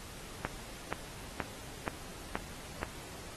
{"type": "click train", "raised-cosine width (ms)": 0.5, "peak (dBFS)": -17, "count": 6, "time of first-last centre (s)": [0.45, 2.831], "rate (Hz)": 2.1, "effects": ["pink hiss -48 dBFS RMS until 3.36 s", "AAC 32 kbps"]}